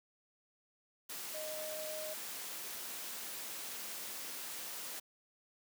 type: tone in noise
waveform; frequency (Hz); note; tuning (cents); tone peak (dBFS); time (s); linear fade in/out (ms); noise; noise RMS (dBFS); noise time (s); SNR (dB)
sine; 620; D#5; -6; -42; 1.34-2.14; 10; white; -44; 1.09-5; -1
effects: high-pass 200 Hz 12 dB/octave